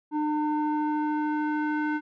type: tone with low-pass filter sweep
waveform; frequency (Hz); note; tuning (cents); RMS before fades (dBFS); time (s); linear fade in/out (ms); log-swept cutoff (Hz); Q
square; 302.2; D4; +50; -27; 0.11-2.01; 50; 800 to 1600; 2.4
effects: none